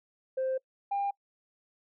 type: tone pair in turn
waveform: sine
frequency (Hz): 523.3 / 800.5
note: C5 / G5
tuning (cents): 0 / +36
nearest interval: perfect fifth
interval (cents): 736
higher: second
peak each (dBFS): -26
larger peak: neither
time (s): 0.37-0.58 / 0.91-1.11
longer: first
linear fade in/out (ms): 10
effects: noise-tail reverb RT60 0.1 s tail -26 dB re dry + tanh soft clip ceiling -25 dBFS